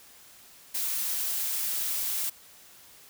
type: noise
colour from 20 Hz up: blue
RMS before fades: -30 dBFS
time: 0.74-2.3 s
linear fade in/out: 10 ms
effects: white hiss -53 dBFS RMS until 3.09 s